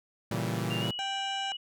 sawtooth chord, A# diminished seventh, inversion none, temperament equal with one note detuned, 116.54 / 138.59 / 164.81 / 193.75 Hz, A#2 / C#3 / E3 / G3, 0 / 0 / 0 / -20 cents, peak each -29 / -34 / -31 / -32 dBFS, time 0.31-0.91 s, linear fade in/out 5 ms
sine tone with pitch glide, 2794 to 2926 Hz, F7 to F#7, 0 to -20 cents, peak -34 dBFS, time 0.7-1.57 s, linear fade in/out 10 ms, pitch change +80 cents, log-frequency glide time 0.8-0.85 s
harmonic tone, 784 Hz, G5, in tune, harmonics 1 / 2 / 3 / 4 / 5 / 7 / 8 / 9 / 10, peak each -34 / -40 / -44 / -46 / -48 / -51 / -52 / -53 / -54 dBFS, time 0.99-1.52 s, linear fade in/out 0 ms
effects none

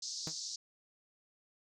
pink band-pass noise, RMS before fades -42 dBFS, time 0.02-0.56 s, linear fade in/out 5 ms, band 4400 to 6600 Hz, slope 48 dB/octave
sawtooth tone with exponential decay, 159.1 Hz, D#3, 39 cents sharp, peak -33 dBFS, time 0.27-0.35 s, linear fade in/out 2 ms, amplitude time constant 17 ms
effects none

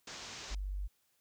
white low-pass noise, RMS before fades -47 dBFS, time 0.07-0.55 s, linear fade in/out 5 ms, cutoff 6800 Hz, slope 48 dB/octave
sine tone, 48.46 Hz, G1, 19 cents flat, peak -35 dBFS, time 0.5-0.88 s, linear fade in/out 20 ms
effects white hiss -75 dBFS RMS until 1.2 s

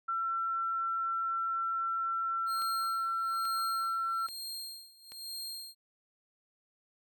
sine tone, 1348 Hz, E6, 38 cents sharp, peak -30 dBFS, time 0.08-4.27 s, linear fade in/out 10 ms
sawtooth tone with tremolo, 4214 Hz, C8, 12 cents sharp, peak -35 dBFS, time 2.46-5.75 s, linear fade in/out 50 ms, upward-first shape sine, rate 1.1 Hz, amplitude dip 90%
click train, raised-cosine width 0.2 ms, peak -32 dBFS, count 4, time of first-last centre 2.62-5.12 s, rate 1.2 Hz
effects none

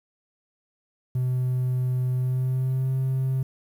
triangle tone with pitch glide, 127 to 131.78 Hz, B2 to C3, +49 to +13 cents, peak -19 dBFS, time 1.15-3.43 s, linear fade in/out 5 ms, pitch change +64 cents, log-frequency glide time 2.15-2.92 s, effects tanh soft clip ceiling -16 dBFS + 9-bit

